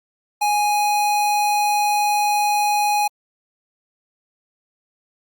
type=tone; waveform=square; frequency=830.6 Hz; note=G#5; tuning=in tune; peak=-17 dBFS; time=0.41-3.08 s; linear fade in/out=10 ms; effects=Opus 48 kbps